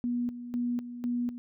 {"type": "tone with tremolo", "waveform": "sine", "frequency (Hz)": 242.3, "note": "B3", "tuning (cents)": -33, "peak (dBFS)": -27, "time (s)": [0.04, 1.38], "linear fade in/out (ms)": 0, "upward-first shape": "square", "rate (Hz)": 2, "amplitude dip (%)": 70, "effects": []}